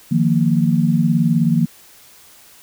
sine chord, Eb suspended second, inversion none, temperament equal with one note detuned, 155.56 / 174.61 / 231.2 Hz, Eb3 / F3 / Bb3, 0 / 0 / -14 cents, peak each -17 dBFS, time 0.11-1.66 s, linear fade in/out 10 ms, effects white hiss -46 dBFS RMS until 2.62 s

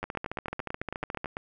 two click trains, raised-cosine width 0.5 ms, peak -18 / -18 dBFS, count 13 / 18, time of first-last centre 0.04-1.369 / 0.03-1.244 s, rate 9.03 / 14 Hz, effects none

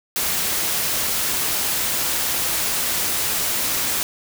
white noise, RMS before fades -22 dBFS, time 0.16-4.03 s, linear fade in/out 0 ms, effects none

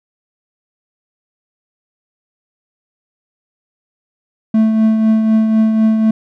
triangle tone with tremolo, 220 Hz, A3, in tune, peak -5 dBFS, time 4.54-6.11 s, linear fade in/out 5 ms, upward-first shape triangle, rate 4 Hz, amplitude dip 45%, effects none

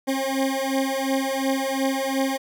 20% pulse beating tone pair, 267.2 / 270 Hz, C4 / C#4, +36 / -45 cents, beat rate 2.8 Hz, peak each -20 / -20 dBFS, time 0.07-2.38 s, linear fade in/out 20 ms, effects none

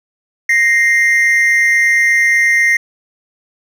triangle tone pair together, 1864.7 / 2093 Hz, A#6 / C7, 0 / 0 cents, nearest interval major second, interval 200 cents, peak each -10 dBFS, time 0.49-2.77 s, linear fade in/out 5 ms, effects none

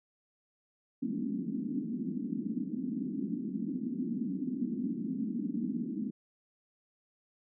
white band-pass noise, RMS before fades -35 dBFS, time 1.02-6.11 s, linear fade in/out 10 ms, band 190 to 280 Hz, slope 48 dB/octave, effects none

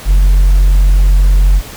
sine tone with tanh clipping, 45.89 Hz, F#1, 14 cents flat, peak -5 dBFS, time 0.05-1.62 s, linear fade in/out 50 ms, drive 2 dB, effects pink hiss -30 dBFS RMS until 1.76 s

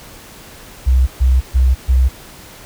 sine tone bursts, 64.2 Hz, C2, 32 cents flat, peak -8 dBFS, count 4, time 0.86-2.09 s, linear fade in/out 20 ms, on 210 ms, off 130 ms, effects pink hiss -38 dBFS RMS until 2.65 s

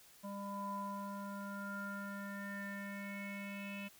square tone with low-pass filter sweep, 200 Hz, G3, 35 cents sharp, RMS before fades -44 dBFS, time 0.23-3.89 s, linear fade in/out 20 ms, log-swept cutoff 860 to 2700 Hz, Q 8, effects white hiss -62 dBFS RMS until 3.99 s

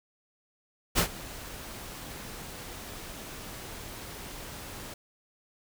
pink noise with ADSR envelope, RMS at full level -22 dBFS, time 0.95-4.94 s, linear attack 34 ms, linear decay 89 ms, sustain -20 dB, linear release 4 ms, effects none

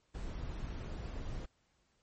brown noise, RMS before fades -41 dBFS, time 0.14-1.46 s, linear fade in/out 10 ms, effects pink hiss -75 dBFS RMS until 2.02 s + MP3 32 kbps

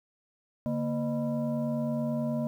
sine tone with frequency modulation, 233.1 Hz, A#3, in tune, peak -27 dBFS, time 0.66-2.47 s, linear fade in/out 0 ms, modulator 377 Hz, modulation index 1, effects 10-bit

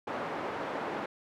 pink band-pass noise, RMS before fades -36 dBFS, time 0.07-1.06 s, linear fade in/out 5 ms, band 340 to 1400 Hz, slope 12 dB/octave, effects none

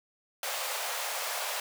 pink high-pass noise, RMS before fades -34 dBFS, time 0.43-1.6 s, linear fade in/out 2 ms, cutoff 520 Hz, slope 48 dB/octave, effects none

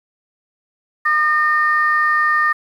sine tone pair together, 1213.8 / 1826 Hz, D#6 / A#6, -43 / -36 cents, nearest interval perfect fifth, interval 707 cents, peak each -15 dBFS, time 1.05-2.53 s, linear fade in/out 10 ms, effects tanh soft clip ceiling -5 dBFS + 8-bit

